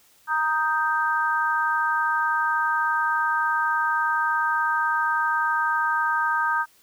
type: chord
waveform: sine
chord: Eb major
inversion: second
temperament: equal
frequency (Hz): 932.3 / 1244.5 / 1568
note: Bb5 / Eb6 / G6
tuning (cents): 0 / 0 / 0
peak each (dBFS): -25 / -25 / -24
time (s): 0.27-6.66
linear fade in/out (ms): 50
effects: white hiss -58 dBFS RMS until 6.82 s